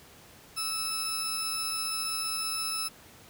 20% pulse tone pair together, 1309 / 5251 Hz, E6 / E8, -13 / -8 cents, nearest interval 2 octaves, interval 2405 cents, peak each -31 / -26 dBFS, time 0.56-2.89 s, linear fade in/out 20 ms, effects pink hiss -53 dBFS RMS until 3.29 s + high-pass 60 Hz 12 dB/octave

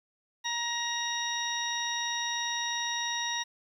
harmonic tone, 943 Hz, A#5, 20 cents sharp, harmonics 1 / 2 / 3 / 4 / 6, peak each -36 / -35 / -42 / -34 / -37 dBFS, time 0.44-3.44 s, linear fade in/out 20 ms, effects 10-bit

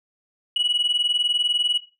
sine tone pair together, 2919 / 2939 Hz, F#7 / F#7, -24 / -12 cents, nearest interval unison, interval 12 cents, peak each -20 dBFS, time 0.56-1.78 s, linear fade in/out 5 ms, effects noise-tail reverb RT60 0.3 s tail -18 dB re dry + tanh soft clip ceiling -16 dBFS

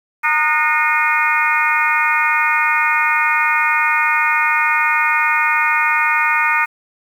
harmonic tone with a mistuned harmonic, 306.9 Hz, D#4, 24 cents flat, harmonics 3 / 4 / 5 / 6 / 7 / 8, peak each -20 / -20 / -20 / -20 / -20 / -20 dBFS, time 0.23-6.66 s, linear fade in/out 20 ms, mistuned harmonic 5, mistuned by -85 cents, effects 7-bit

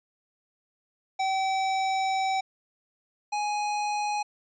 square tone pair in turn, 767 / 833.1 Hz, G5 / G#5, -38 / +5 cents, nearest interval minor second, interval 143 cents, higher second, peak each -25 / -27 dBFS, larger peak first, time 1.19-2.41 / 3.32-4.23 s, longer first, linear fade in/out 10 ms, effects resampled to 16000 Hz

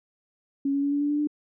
sine tone with pitch steps, 277.2 / 280.4 / 283.7 / 287 / 290.3 / 293.7 / 297.1 Hz, C#4 / C#4 / C#4 / D4 / D4 / D4 / D4, 0 / +20 / +40 / -40 / -20 / 0 / +20 cents, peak -22 dBFS, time 0.65-1.273 s, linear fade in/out 5 ms, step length 89 ms, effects none

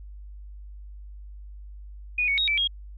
sine tone with pitch steps, 2465 / 2227 / 3770 / 2321 / 3267 Hz, D#7 / C#7 / A#7 / D7 / G#7, -17 / +7 / +19 / -21 / -29 cents, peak -21 dBFS, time 2.18-2.675 s, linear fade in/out 5 ms, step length 99 ms, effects added 50 Hz sine -39 dBFS peak until 2.97 s

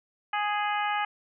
harmonic tone with a mistuned harmonic, 415.3 Hz, G#4, in tune, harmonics 2 / 3 / 4 / 5 / 6 / 7, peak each -28 / -32 / -34 / -36 / -38 / -39 dBFS, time 0.33-1.05 s, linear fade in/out 5 ms, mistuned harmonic 7, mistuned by +24 cents, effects none

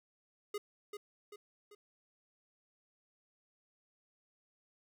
square tone with echo, 413.8 Hz, G#4, 6 cents flat, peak -37 dBFS, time 0.54-0.58 s, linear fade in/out 5 ms, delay 390 ms, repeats 3, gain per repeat -6 dB, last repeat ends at 1.75 s, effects 13-bit

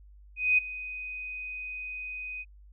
sine tone with ADSR envelope, 2500 Hz, D#7, 8 cents sharp, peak -18 dBFS, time 0.36-2.45 s, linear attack 220 ms, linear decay 12 ms, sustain -17 dB, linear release 41 ms, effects added 50 Hz sine -50 dBFS peak until 2.72 s

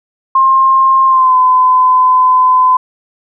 sine tone with pitch glide, 1062 to 1017.6 Hz, C6 to C6, +25 to -48 cents, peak -5 dBFS, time 0.35-2.77 s, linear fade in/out 5 ms, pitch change -73 cents, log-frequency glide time 1.06-1.36 s, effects none

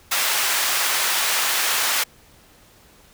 pink high-pass noise, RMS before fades -21 dBFS, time 0.11-2.04 s, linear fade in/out 10 ms, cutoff 1100 Hz, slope 12 dB/octave, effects pink hiss -52 dBFS RMS until 3.13 s

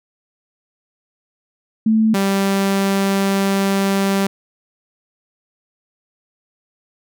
sine / sawtooth tone pair in turn, 220 / 196 Hz, A3 / G3, 0 / 0 cents, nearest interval major second, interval 200 cents, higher first, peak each -11 dBFS, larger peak neither, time 1.86-2.14 / 2.14-4.27 s, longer second, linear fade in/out 5 ms, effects none

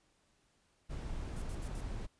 brown noise, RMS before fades -40 dBFS, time 0.89-2.07 s, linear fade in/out 20 ms
violet noise bursts, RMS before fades -50 dBFS, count 4, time 1.36-1.81 s, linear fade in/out 5 ms, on 63 ms, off 66 ms
effects pink hiss -73 dBFS RMS until 2.19 s + resampled to 22050 Hz

